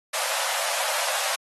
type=high-pass noise; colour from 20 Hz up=pink; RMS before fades=-27 dBFS; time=0.13-1.36 s; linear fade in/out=10 ms; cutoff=530 Hz; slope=96 dB/octave; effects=AAC 32 kbps